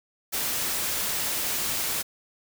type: noise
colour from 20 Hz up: white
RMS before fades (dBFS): -28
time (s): 0.32-2.03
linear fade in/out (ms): 20
effects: none